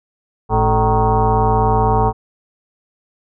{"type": "tone with frequency modulation", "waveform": "sine", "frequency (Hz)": 440, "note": "A4", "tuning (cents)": 0, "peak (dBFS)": -11, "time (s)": [0.49, 2.13], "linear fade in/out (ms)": 50, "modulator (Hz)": 164, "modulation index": 3.6, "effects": []}